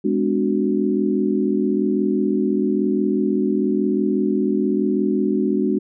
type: chord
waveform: sine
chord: G# half-diminished seventh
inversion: none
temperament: equal with one note detuned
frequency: 207.7 / 252.7 / 293.7 / 370 Hz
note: G#3 / B3 / D4 / F#4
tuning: 0 / +40 / 0 / 0 cents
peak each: -21 / -24 / -22 / -22 dBFS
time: 0.04-5.79 s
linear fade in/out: 10 ms
effects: none